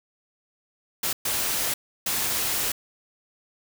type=noise bursts at uneven times; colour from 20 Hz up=white; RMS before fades=-26 dBFS; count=3; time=1.03-1.13 / 1.25-1.74 / 2.06-2.72 s; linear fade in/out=5 ms; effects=none